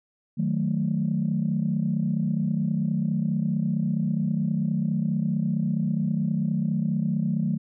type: chord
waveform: sine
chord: D# diminished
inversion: none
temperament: equal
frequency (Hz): 155.56 / 185 / 220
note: D#3 / F#3 / A3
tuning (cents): 0 / 0 / 0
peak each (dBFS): -26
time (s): 0.37-7.58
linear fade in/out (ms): 20
effects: tanh soft clip ceiling -14 dBFS